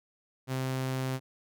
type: tone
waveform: sawtooth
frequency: 130.81 Hz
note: C3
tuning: in tune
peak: -26 dBFS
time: 0.47-1.2 s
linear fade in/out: 50 ms
effects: none